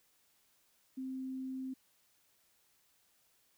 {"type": "tone", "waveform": "sine", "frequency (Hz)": 261.6, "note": "C4", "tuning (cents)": 0, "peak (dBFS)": -38, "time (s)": [0.97, 1.74], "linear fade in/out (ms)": 10, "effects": ["white hiss -72 dBFS RMS until 3.57 s"]}